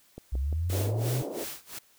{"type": "click train", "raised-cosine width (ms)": 2, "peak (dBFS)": -27, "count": 7, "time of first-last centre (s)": [0.18, 1.222], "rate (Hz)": 5.76}
{"type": "linear sweep", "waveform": "sine", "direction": "up", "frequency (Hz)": [60.3, 130.81], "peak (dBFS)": -26, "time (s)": [0.32, 1.22], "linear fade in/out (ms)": 10}
{"type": "noise with tremolo", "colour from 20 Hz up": "white", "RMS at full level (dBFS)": -37, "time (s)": [0.69, 1.79], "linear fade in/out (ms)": 10, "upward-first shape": "sine", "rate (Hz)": 2.9, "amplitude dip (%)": 95}
{"type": "band-pass noise", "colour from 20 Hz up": "pink", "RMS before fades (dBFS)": -36, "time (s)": [0.72, 1.45], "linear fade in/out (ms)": 10, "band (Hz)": [310, 600], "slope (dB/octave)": 24}
{"effects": ["white hiss -62 dBFS RMS until 1.98 s"]}